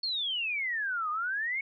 sine exponential two-way sweep, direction down then up, 4409 to 1200 to 2227 Hz, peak -29 dBFS, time 0.03-1.61 s, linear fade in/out 5 ms, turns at 1.1 s, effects none

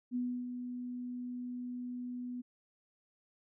sine tone with ADSR envelope, 246.9 Hz, B3, in tune, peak -31 dBFS, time 0.11-2.42 s, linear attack 45 ms, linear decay 300 ms, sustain -7 dB, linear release 17 ms, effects none

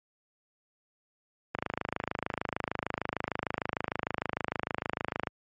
click train, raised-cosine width 0.5 ms, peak -14 dBFS, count 100, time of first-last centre 1.55-5.272 s, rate 26.6 Hz, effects high-pass 80 Hz 12 dB/octave + MP3 48 kbps

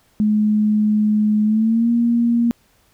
sine tone with pitch glide, 212.1 to 235.3 Hz, G#3 to A#3, +37 to +16 cents, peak -13 dBFS, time 0.2-2.51 s, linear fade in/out 0 ms, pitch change +179 cents, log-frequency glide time 1.44-1.9 s, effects pink hiss -58 dBFS RMS until 2.93 s

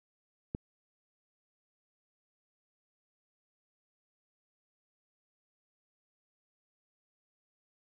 click, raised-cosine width 3 ms, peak -21 dBFS, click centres 0.549 s, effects none

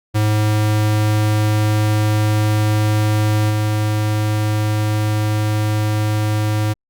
square tone with level steps, 106.6 Hz, G#2, 46 cents sharp, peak -14 / -16 dBFS, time 0.14-6.74 s, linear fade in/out 20 ms, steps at 3.49 s, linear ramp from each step 20 ms, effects Opus 48 kbps

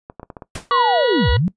clicks, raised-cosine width 1 ms, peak -19 dBFS, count 6, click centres 0.099 / 0.197 / 0.231 / 0.302 / 0.368 / 0.422 s
pink noise with exponential decay, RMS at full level -25 dBFS, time 0.55-0.71 s, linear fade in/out 5 ms, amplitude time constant 33 ms
sine linear two-way sweep, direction down then up, 1162 to 54.4 to 197.7 Hz, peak -14 dBFS, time 0.71-1.48 s, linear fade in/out 0 ms, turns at 1.3 s
harmonic tone, 484.1 Hz, B4, 35 cents flat, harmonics 1 / 2 / 3 / 4 / 6 / 7 / 8 / 9, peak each -22 / -26 / -29 / -28 / -30 / -32 / -32 / -33 dBFS, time 0.71-1.37 s, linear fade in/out 5 ms
effects noise-tail reverb RT60 0.1 s tail -19 dB re dry + resampled to 22050 Hz

